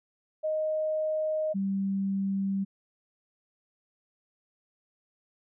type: tone pair in turn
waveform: sine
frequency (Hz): 622.3 / 195.28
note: D#5 / G3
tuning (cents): 0 / -6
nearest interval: octave + minor sixth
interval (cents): 2006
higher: first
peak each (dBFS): -26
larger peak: neither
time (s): 0.43-1.54 / 1.54-2.65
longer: neither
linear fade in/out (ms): 20
effects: none